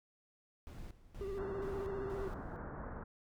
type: noise with tremolo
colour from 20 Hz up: brown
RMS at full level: -47 dBFS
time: 0.67-2.56 s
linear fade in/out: 0 ms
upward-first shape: square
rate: 2.1 Hz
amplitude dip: 80%
type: tone with vibrato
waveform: triangle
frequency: 392 Hz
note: G4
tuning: in tune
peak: -37 dBFS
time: 1.21-2.28 s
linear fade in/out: 0 ms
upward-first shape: sine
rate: 15 Hz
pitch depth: 52 cents each way
type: low-pass noise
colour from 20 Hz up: pink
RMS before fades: -45 dBFS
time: 1.37-3.04 s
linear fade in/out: 10 ms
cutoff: 1600 Hz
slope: 48 dB/octave
effects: none